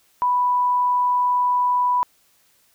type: tone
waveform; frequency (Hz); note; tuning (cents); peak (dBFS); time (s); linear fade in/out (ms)
sine; 987.8; B5; 0; -16; 0.22-2.03; 0
effects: white hiss -60 dBFS RMS until 2.74 s